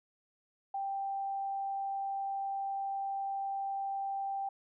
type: tone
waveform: sine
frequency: 786 Hz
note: G5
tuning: 4 cents sharp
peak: -33 dBFS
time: 0.74-4.49 s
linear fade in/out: 5 ms
effects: none